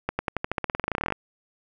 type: accelerating click train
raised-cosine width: 0.5 ms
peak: -10 dBFS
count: 22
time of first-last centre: 0.09-1.123 s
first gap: 100 ms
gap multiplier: 0.92
effects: none